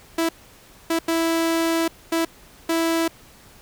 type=tone bursts at uneven times; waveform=sawtooth; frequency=329.6 Hz; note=E4; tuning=in tune; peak=-15 dBFS; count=5; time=0.18-0.29 / 0.9-0.99 / 1.08-1.88 / 2.12-2.25 / 2.69-3.08 s; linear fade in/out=5 ms; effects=pink hiss -49 dBFS RMS until 3.61 s